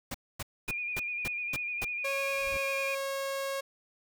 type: noise bursts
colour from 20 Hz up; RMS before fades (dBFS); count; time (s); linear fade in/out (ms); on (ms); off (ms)
pink; -36; 7; 0.11-1.848; 5; 34; 250
type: tone with vibrato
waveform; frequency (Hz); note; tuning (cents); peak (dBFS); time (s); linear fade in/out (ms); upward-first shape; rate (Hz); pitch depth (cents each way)
sine; 2433; D#7; -39; -32; 0.68-2.95; 5; square; 10; 29
type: tone with pitch glide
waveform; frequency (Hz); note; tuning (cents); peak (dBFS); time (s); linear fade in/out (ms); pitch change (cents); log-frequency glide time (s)
sawtooth; 550 to 546.5; C#5 to C#5; -14 to -25; -28; 2.04-3.61; 10; -11; 2.34-2.76
type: noise with exponential growth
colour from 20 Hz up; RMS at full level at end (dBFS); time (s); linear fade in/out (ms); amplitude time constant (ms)
brown; -39; 2.23-2.57; 1; 73
effects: none